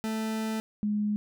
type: tone pair in turn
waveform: 40% pulse / sine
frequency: 220 / 209 Hz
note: A3 / G#3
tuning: 0 / +11 cents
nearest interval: minor second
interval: 89 cents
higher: first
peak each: -28 / -25 dBFS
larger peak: second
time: 0.04-0.6 / 0.83-1.16 s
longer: first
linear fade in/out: 0 ms
effects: none

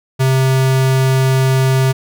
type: tone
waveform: square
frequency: 132 Hz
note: C3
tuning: 16 cents sharp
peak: -11 dBFS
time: 0.19-1.93 s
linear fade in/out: 20 ms
effects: none

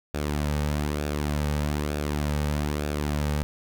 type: tone with flanger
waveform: sawtooth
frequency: 74 Hz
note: D2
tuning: 14 cents sharp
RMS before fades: -27 dBFS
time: 0.14-3.43 s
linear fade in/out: 0 ms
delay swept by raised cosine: 0.97 to 2.97 ms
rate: 1.1 Hz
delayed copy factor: -0.5
effects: none

